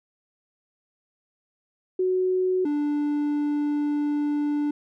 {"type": "tone pair in turn", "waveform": ["sine", "triangle"], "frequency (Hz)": [370, 293.7], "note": ["F#4", "D4"], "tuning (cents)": [0, 0], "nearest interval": "major third", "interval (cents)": 400, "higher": "first", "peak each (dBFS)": -20, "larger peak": "neither", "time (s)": [[1.99, 2.65], [2.65, 4.71]], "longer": "second", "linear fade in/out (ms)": 5, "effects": []}